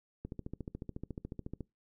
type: click train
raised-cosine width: 3 ms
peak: -27 dBFS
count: 20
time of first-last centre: 0.25-1.607 s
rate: 14 Hz
effects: noise-tail reverb RT60 0.2 s tail -23 dB re dry